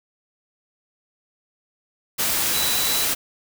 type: tone in noise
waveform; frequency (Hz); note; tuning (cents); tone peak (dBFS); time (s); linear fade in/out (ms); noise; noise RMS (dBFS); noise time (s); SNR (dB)
sine; 3951; B7; 0; -26; 2.53-3.05; 20; white; -22; 2.18-3.15; -7
effects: none